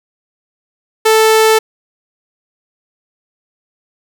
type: tone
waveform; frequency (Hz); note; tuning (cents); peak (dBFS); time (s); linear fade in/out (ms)
sawtooth; 440; A4; 0; -3; 1.05-1.59; 10
effects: none